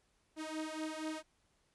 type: beating tone pair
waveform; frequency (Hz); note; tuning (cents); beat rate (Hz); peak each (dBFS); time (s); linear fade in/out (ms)
sawtooth; 311.1 / 315.3; D#4 / D#4; 0 / +23; 4.2; -38 / -38; 0.36-1.23; 50
effects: pink hiss -75 dBFS RMS until 1.74 s + resampled to 24000 Hz